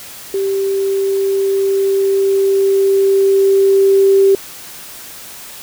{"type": "tone with level ramp", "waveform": "sine", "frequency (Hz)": 390.6, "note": "G4", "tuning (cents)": -6, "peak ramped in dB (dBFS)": [-14, -6], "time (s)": [0.34, 4.35], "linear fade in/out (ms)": 2, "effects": ["white hiss -33 dBFS RMS until 5.62 s"]}